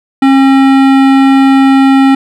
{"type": "tone with hard clipping", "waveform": "sine", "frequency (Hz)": 269.9, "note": "C#4", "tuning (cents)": -46, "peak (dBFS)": -5, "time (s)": [0.22, 2.15], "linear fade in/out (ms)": 5, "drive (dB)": 17, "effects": []}